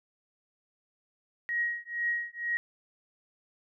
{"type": "tone with tremolo", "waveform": "sine", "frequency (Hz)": 1892, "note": "A#6", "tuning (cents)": 25, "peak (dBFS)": -25, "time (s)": [1.49, 2.57], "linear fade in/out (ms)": 0, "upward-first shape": "triangle", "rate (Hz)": 2.1, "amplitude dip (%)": 100, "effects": []}